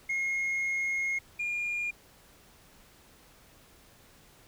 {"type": "tone pair in turn", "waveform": "sine", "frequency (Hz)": [2152, 2416], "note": ["C7", "D7"], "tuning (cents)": [48, 48], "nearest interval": "major second", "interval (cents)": 200, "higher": "second", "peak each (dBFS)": [-25, -28], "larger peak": "first", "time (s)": [[0.09, 1.19], [1.39, 1.91]], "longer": "first", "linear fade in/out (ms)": 10, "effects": ["tanh soft clip ceiling -27 dBFS", "pink hiss -58 dBFS RMS until 4.47 s"]}